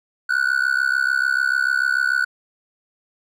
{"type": "tone with amplitude modulation", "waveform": "triangle", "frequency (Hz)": 1480, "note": "F#6", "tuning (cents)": 0, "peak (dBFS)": -11, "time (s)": [0.29, 2.25], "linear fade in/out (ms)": 10, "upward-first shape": "sine", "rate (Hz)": 66.8, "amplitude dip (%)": 95, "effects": []}